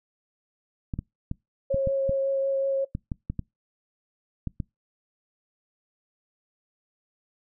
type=clicks; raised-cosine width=5 ms; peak=-17 dBFS; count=12; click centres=0.938 / 0.99 / 1.314 / 1.744 / 1.873 / 2.094 / 2.951 / 3.118 / 3.3 / 3.393 / 4.473 / 4.602 s
type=tone with vibrato; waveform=sine; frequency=544 Hz; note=C#5; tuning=33 cents flat; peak=-22 dBFS; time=1.7-2.85 s; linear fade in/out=10 ms; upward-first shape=triangle; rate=5.4 Hz; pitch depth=12 cents each way
effects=noise-tail reverb RT60 0.2 s tail -26 dB re dry